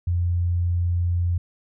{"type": "tone", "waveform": "sine", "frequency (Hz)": 87.31, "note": "F2", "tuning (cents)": 0, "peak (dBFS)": -19, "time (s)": [0.07, 1.38], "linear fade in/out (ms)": 5, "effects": []}